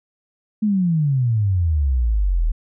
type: exponential sweep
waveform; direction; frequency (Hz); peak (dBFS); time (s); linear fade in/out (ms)
sine; down; 219.6 to 37.64; -15; 0.62-2.52; 10
effects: none